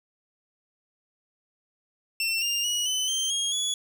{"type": "tone with pitch steps", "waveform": "25% pulse", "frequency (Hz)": [2697, 2802, 2911, 3024, 3141, 3263, 3390], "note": ["E7", "F7", "F#7", "F#7", "G7", "G#7", "G#7"], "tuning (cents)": [39, 5, -29, 37, 3, -31, 35], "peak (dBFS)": -21, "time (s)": [2.2, 3.74], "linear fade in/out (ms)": 2, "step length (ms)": 220, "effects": []}